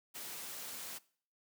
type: noise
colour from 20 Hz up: white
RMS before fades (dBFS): -45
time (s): 0.14-0.99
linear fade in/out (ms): 20
effects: noise-tail reverb RT60 0.5 s tail -21 dB re dry + high-pass 150 Hz 12 dB/octave